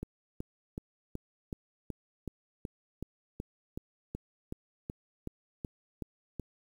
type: click train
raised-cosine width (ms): 3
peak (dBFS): -24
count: 18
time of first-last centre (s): 0.03-6.397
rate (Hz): 2.67
effects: 9-bit